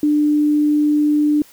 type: tone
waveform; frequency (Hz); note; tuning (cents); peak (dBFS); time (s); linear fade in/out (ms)
sine; 297.7; D4; +24; -12; 0.03-1.42; 2
effects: white hiss -47 dBFS RMS until 1.52 s